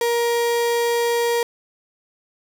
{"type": "tone", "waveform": "35% pulse", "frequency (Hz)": 471.3, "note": "A#4", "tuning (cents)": 19, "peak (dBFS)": -16, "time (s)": [0.01, 1.43], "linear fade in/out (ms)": 2, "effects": []}